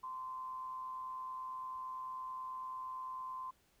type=tone with amplitude modulation; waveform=sine; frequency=1035 Hz; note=C6; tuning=19 cents flat; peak=-39 dBFS; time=0.03-3.51 s; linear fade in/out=10 ms; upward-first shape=sine; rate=129 Hz; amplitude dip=40%; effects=pink hiss -72 dBFS RMS until 3.8 s